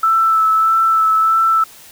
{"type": "tone with vibrato", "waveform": "sine", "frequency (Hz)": 1318.5, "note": "E6", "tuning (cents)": 0, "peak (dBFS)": -10, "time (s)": [0.03, 1.64], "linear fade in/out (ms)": 5, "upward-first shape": "sine", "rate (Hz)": 1.6, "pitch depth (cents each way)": 18, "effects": ["white hiss -41 dBFS RMS until 1.91 s"]}